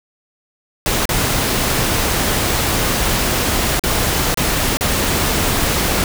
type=noise with dropouts; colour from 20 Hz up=pink; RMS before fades=-17 dBFS; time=0.86-6.04 s; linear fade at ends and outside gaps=1 ms; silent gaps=1.055-1.091 / 3.795-3.837 / 4.344-4.373 / 4.771-4.809 s; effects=none